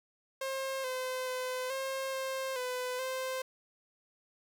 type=tone with pitch steps; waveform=sawtooth; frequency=534 / 513 / 509 / 534 / 530 / 502 / 520 Hz; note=C5 / C5 / C5 / C5 / C5 / B4 / C5; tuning=+35 / -34 / -48 / +35 / +22 / +28 / -11 cents; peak=-30 dBFS; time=0.41-3.42 s; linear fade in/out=5 ms; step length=430 ms; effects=none

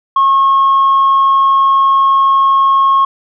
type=tone; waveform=sine; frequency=1087 Hz; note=C#6; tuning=34 cents flat; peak=-5 dBFS; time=0.16-3.05 s; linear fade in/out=5 ms; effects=tanh soft clip ceiling -4 dBFS

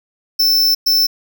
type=tone bursts at uneven times; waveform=square; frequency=5320 Hz; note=E8; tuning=15 cents sharp; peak=-11 dBFS; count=2; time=0.39-0.75 / 0.86-1.07 s; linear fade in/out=10 ms; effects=8-bit

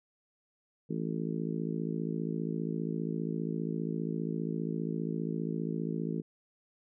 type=harmonic tone; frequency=55 Hz; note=A1; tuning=in tune; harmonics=3 / 4 / 5 / 6 / 7 / 8; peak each=-35 / -37 / -39 / -41 / -42 / -43 dBFS; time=0.89-6.22 s; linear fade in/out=20 ms; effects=none

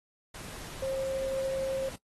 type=tone in noise; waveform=sine; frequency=534 Hz; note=C5; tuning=35 cents sharp; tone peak=-29 dBFS; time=0.82-1.89 s; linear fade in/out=5 ms; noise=pink; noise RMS=-44 dBFS; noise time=0.34-1.96 s; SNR=+12 dB; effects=noise-tail reverb RT60 0.1 s tail -21 dB re dry + AAC 32 kbps

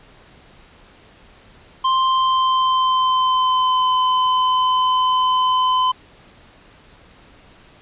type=tone with pitch glide; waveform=square; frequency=1046.5 to 1019.1 Hz; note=C6 to C6; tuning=0 to -46 cents; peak=-15 dBFS; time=1.84-5.92 s; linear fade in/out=10 ms; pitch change=-46 cents; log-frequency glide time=2.04-3.94 s; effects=pink hiss -48 dBFS RMS until 7.81 s + resampled to 8000 Hz

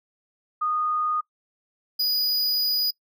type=tone pair in turn; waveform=sine / square; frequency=1233 / 4932 Hz; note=D#6 / D#8; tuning=-16 / -16 cents; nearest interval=2 octaves; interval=2400 cents; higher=second; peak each=-22 / -21 dBFS; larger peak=second; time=0.61-1.21 / 1.99-2.91 s; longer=second; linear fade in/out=10 ms; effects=noise-tail reverb RT60 0.1 s tail -21 dB re dry

